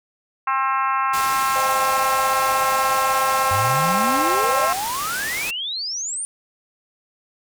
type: harmonic tone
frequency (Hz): 266.8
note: C4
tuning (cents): +34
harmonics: 3 / 4 / 5 / 6 / 7 / 8 / 9 / 10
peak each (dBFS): -27 / -20 / -24 / -31 / -35 / -35 / -38 / -35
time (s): 0.47-4.73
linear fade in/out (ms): 5
type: low-pass noise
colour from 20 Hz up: white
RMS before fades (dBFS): -29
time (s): 1.13-5.51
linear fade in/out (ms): 10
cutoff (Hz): 12000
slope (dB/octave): 12
type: chord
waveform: sine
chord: Ab major seventh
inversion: first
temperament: equal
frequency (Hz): 523.3 / 622.3 / 784 / 830.6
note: C5 / Eb5 / G5 / Ab5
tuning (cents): 0 / 0 / 0 / 0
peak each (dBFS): -28 / -33 / -28 / -34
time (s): 1.55-4.68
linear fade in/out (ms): 10
type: exponential sweep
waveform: sine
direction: up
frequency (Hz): 92 to 9420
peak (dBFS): -24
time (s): 3.51-6.25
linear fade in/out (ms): 0
effects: none